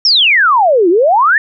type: exponential two-way sweep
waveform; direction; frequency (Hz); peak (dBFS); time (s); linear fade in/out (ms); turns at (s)
sine; down then up; 5610 to 327.6 to 1862; -6; 0.05-1.38; 2; 0.89
effects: none